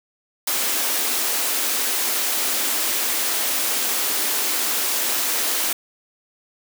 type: high-pass noise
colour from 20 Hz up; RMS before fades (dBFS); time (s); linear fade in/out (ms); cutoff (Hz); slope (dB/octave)
white; -22; 0.47-5.73; 5; 230; 48
effects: none